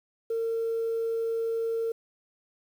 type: tone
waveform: sine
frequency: 455.8 Hz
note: A#4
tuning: 39 cents flat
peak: -25 dBFS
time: 0.3-1.92 s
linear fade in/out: 5 ms
effects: tanh soft clip ceiling -22 dBFS + 9-bit